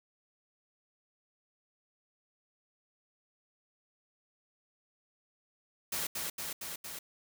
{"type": "noise with echo", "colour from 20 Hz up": "white", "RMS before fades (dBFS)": -35, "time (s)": [5.92, 6.07], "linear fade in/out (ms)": 5, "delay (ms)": 230, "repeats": 4, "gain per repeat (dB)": -2, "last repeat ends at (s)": 6.99, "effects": []}